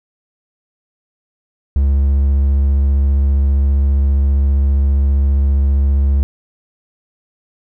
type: tone with vibrato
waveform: triangle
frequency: 69.3 Hz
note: C#2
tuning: in tune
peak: -8 dBFS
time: 1.76-6.23 s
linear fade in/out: 0 ms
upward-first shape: sine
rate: 15 Hz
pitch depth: 16 cents each way
effects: none